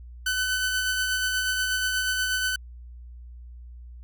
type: tone with tremolo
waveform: sawtooth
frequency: 1509 Hz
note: F#6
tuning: 34 cents sharp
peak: -19 dBFS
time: 0.26-2.56 s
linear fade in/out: 5 ms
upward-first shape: sine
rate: 8.3 Hz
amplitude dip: 30%
effects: added 60 Hz sine -40 dBFS peak until 4.03 s